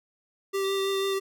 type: tone with vibrato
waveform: square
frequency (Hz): 390.2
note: G4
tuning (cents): -8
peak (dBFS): -26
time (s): 0.53-1.2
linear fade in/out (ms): 20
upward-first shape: triangle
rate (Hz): 6.1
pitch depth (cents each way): 15
type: tone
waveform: sine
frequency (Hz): 3600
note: A7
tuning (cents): +39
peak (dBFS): -35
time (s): 0.64-1.14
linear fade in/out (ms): 5
effects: none